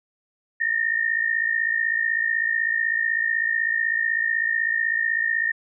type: tone pair together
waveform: sine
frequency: 1800 / 1856 Hz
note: A6 / A#6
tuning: +39 / -8 cents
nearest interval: minor second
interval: 53 cents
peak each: -23 dBFS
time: 0.6-5.52 s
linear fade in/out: 10 ms
effects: none